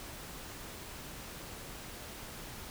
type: silence
effects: pink hiss -46 dBFS RMS until 2.7 s